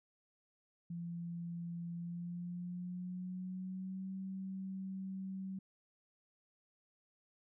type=tone with pitch glide; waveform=sine; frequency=170.9 to 190.72 Hz; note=F3 to G3; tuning=-37 to -47 cents; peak=-40 dBFS; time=0.9-5.59 s; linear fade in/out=5 ms; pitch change=+190 cents; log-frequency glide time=1.94-4.13 s; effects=none